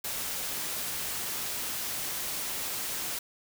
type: noise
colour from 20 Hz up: white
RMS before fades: -34 dBFS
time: 0.04-3.19 s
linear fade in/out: 5 ms
effects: none